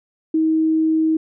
sine tone, 317.8 Hz, D#4, 37 cents sharp, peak -14 dBFS, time 0.34-1.17 s, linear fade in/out 5 ms, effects none

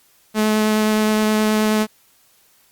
sawtooth tone with vibrato, 215 Hz, A3, 40 cents flat, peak -11 dBFS, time 0.34-1.87 s, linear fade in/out 50 ms, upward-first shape triangle, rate 9.5 Hz, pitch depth 10 cents each way, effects white hiss -56 dBFS RMS until 2.71 s + Opus 48 kbps

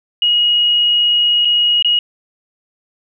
sine tone with dropouts, 2891 Hz, F#7, 41 cents flat, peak -10 dBFS, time 0.22-1.99 s, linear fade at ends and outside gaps 2 ms, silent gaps 1.449-1.453 / 1.825-1.846 s, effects none

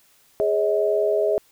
sine chord, Ab suspended fourth, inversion none, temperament equal with one note detuned, 415.3 / 554.4 / 635.7 Hz, Ab4 / Db5 / Eb5, 0 / 0 / +37 cents, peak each -21 / -26 / -21 dBFS, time 0.4-1.38 s, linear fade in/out 0 ms, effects white hiss -58 dBFS RMS until 1.51 s

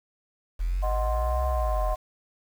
sine linear two-way sweep, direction up then down, 40.92 to 65.41 to 40.92 Hz, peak -23 dBFS, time 0.59-1.95 s, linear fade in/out 20 ms, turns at 1.47 s
sine chord, C diminished, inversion first, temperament equal, 622.3 / 740 / 1046.5 Hz, Eb5 / Gb5 / C6, 0 / 0 / 0 cents, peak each -29 / -31 / -32 dBFS, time 0.82-1.96 s, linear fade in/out 20 ms
effects tanh soft clip ceiling -17 dBFS + 8-bit

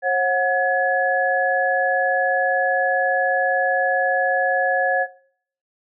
sine tone cluster, 539 / 731 / 1696 Hz, C#5 / F#5 / G#6, -49 / -21 / +36 cents, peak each -21 dBFS, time 0.02-5.07 s, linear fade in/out 50 ms, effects noise-tail reverb RT60 0.6 s tail -20 dB re dry

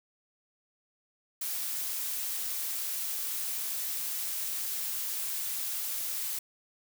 blue noise, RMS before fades -34 dBFS, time 1.41-6.39 s, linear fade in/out 5 ms, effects none

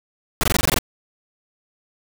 pink noise bursts, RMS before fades -18 dBFS, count 9, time 0.41-0.786 s, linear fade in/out 0 ms, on 24 ms, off 20 ms, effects none

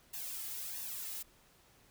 blue noise with flanger, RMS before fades -42 dBFS, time 0.13-1.23 s, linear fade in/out 10 ms, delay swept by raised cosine 1.1 to 2.4 ms, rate 1.5 Hz, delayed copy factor +0.8, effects pink hiss -65 dBFS RMS until 1.9 s

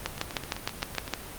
two click trains, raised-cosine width 0.2 ms, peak -18 / -9 dBFS, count 8 / 8, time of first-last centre 0.18-1.079 / 0.06-1.137 s, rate 7.79 / 6.5 Hz, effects pink hiss -41 dBFS RMS until 1.38 s + Opus 32 kbps

